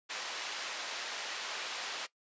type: band-pass noise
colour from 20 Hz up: white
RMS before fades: -40 dBFS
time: 0.09-2.07 s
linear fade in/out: 20 ms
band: 550 to 4400 Hz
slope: 12 dB/octave
effects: noise-tail reverb RT60 0.1 s tail -18 dB re dry + resampled to 16000 Hz